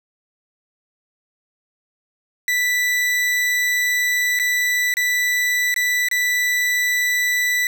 40% pulse tone with dropouts, 1975.5 Hz, B6, in tune, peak -16 dBFS, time 2.48-7.67 s, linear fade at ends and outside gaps 1 ms, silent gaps 4.39-4.397 / 4.94-4.969 / 5.742-5.762 / 6.086-6.113 s, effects none

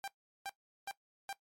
sawtooth tone bursts, 789 Hz, G5, 11 cents sharp, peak -35 dBFS, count 4, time 0.04-1.328 s, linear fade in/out 0 ms, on 37 ms, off 380 ms, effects noise-tail reverb RT60 0.1 s tail -17 dB re dry + MP3 64 kbps

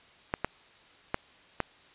clicks, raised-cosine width 0.5 ms, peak -12 dBFS, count 4, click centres 0.339 / 0.446 / 1.144 / 1.603 s, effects white hiss -57 dBFS RMS until 1.94 s + resampled to 8000 Hz

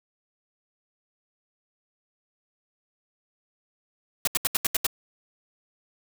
white noise bursts, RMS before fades -23 dBFS, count 7, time 4.25-4.867 s, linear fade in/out 2 ms, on 23 ms, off 76 ms, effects none

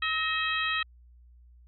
harmonic tone with a mistuned harmonic, 642 Hz, E5, 46 cents flat, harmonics 2 / 3 / 4 / 5 / 6, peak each -32 / -31 / -32 / -34 / -37 dBFS, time 0.02-0.83 s, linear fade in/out 5 ms, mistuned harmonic 3, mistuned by -52 cents, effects added 60 Hz sine -52 dBFS peak until 1.67 s

